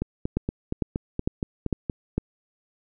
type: two click trains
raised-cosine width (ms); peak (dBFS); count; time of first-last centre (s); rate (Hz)
3; -10 / -13; 5 / 9; 0.37-2.18 / 0.02-1.898; 2.21 / 4.26
effects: none